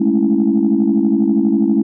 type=chord; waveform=sine; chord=A major seventh; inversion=third; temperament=equal; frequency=207.7 / 220 / 277.2 / 329.6 Hz; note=G#3 / A3 / C#4 / E4; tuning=0 / 0 / 0 / 0 cents; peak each=-16 dBFS; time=0-1.83 s; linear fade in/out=10 ms; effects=tanh soft clip ceiling -4 dBFS